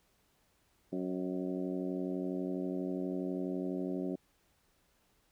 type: harmonic tone with a mistuned harmonic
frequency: 92.2 Hz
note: F#2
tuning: 6 cents flat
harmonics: 2 / 3 / 4 / 5 / 6 / 7 / 8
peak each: -39 / -37 / -39 / -50 / -46 / -47 / -57 dBFS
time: 0.92-4.16 s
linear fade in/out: 10 ms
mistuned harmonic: 7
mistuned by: -35 cents
effects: pink hiss -72 dBFS RMS until 5.31 s